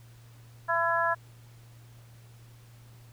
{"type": "harmonic tone", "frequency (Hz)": 335.8, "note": "E4", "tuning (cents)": 32, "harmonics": [2, 3, 4, 5], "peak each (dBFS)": [-30, -28, -31, -29], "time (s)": [0.68, 1.15], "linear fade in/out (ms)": 20, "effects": ["added 117 Hz sine -50 dBFS peak until 3.12 s", "pink hiss -60 dBFS RMS until 3.12 s"]}